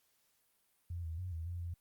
sine tone with pitch steps, 86.3 / 81.2 / 91.3 / 81.6 / 87.3 / 85.9 Hz, F2 / E2 / F#2 / E2 / F2 / F2, -20 / -26 / -23 / -17 / 0 / -28 cents, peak -38 dBFS, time 0.9-1.74 s, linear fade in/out 5 ms, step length 140 ms, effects white hiss -75 dBFS RMS until 1.8 s + Opus 48 kbps

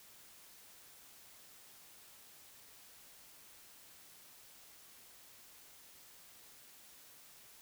silence, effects white hiss -59 dBFS RMS until 7.61 s

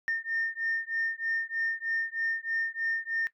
sine beating tone pair, 1816 / 1819.2 Hz, A#6 / A#6, -46 / -43 cents, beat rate 3.2 Hz, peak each -31 dBFS, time 0.08-3.27 s, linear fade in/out 0 ms, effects noise-tail reverb RT60 0.1 s tail -18 dB re dry + tanh soft clip ceiling -22 dBFS

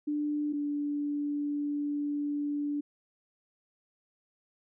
sine tone pair in turn, 296.1 / 291 Hz, D4 / D4, +14 / -16 cents, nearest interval unison, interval 30 cents, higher first, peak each -28 / -29 dBFS, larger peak first, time 0.07-0.53 / 0.53-2.81 s, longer second, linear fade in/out 10 ms, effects none

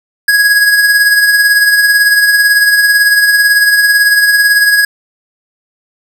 square tone with tremolo, 1661.2 Hz, G#6, in tune, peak -4 dBFS, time 0.28-4.85 s, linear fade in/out 5 ms, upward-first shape triangle, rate 18 Hz, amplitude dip 50%, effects none

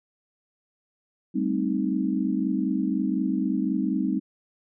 sine chord, A half-diminished seventh, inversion third, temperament equal, 196 / 220 / 261.6 / 311.1 Hz, G3 / A3 / C4 / Eb4, 0 / 0 / 0 / 0 cents, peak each -27 / -31 / -27 / -28 dBFS, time 1.34-4.2 s, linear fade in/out 20 ms, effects none

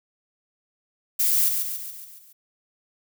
violet noise with echo, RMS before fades -21 dBFS, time 1.19-1.49 s, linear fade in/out 10 ms, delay 140 ms, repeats 6, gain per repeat -5 dB, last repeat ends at 2.33 s, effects none

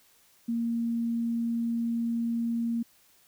sine tone, 232.5 Hz, A#3, 4 cents flat, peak -26 dBFS, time 0.48-2.83 s, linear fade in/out 10 ms, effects white hiss -62 dBFS RMS until 3.27 s

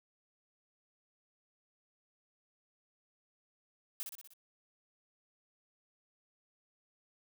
blue noise with echo, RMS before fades -39 dBFS, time 4-4.03 s, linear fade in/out 0 ms, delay 61 ms, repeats 5, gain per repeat -4 dB, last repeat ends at 4.335 s, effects none

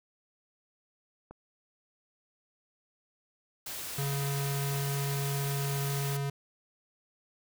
clicks, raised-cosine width 1 ms, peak -32 dBFS, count 2, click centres 1.31 / 4.744 s
white noise, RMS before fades -39 dBFS, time 3.66-6.17 s, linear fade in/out 5 ms
square tone, 139.9 Hz, C#3, 16 cents sharp, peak -31 dBFS, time 3.98-6.3 s, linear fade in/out 5 ms
effects none

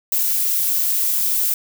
violet noise, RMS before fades -19 dBFS, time 0.12-1.54 s, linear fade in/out 2 ms, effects none

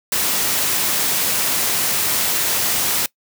white noise, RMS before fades -19 dBFS, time 0.12-3.06 s, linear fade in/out 2 ms, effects noise-tail reverb RT60 0.1 s tail -22 dB re dry + high-pass 80 Hz 12 dB/octave

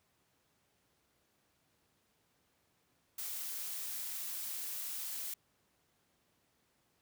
blue noise, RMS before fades -41 dBFS, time 3.18-5.34 s, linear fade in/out 5 ms, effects pink hiss -75 dBFS RMS until 7.01 s + high-pass 80 Hz 12 dB/octave

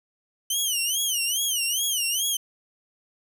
15% pulse tone with vibrato, 3020 Hz, F#7, 35 cents sharp, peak -16 dBFS, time 0.5-2.37 s, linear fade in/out 5 ms, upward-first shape sine, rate 2.4 Hz, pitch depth 170 cents each way, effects none

